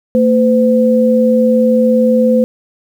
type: tone pair together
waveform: sine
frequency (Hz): 226.6 / 509.3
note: A#3 / C5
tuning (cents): -49 / -47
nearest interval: octave + major second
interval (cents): 1402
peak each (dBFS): -10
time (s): 0.15-2.44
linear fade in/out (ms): 0
effects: 7-bit